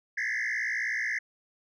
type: tone with frequency modulation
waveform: sine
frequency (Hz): 1885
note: A#6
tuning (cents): +19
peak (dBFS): -25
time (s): 0.17-1.19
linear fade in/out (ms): 10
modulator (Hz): 58.4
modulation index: 4
effects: tanh soft clip ceiling -27 dBFS